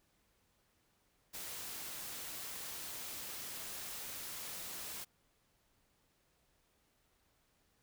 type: noise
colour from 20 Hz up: white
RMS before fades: -45 dBFS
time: 1.33-5.05 s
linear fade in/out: 20 ms
effects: pink hiss -75 dBFS RMS until 7.82 s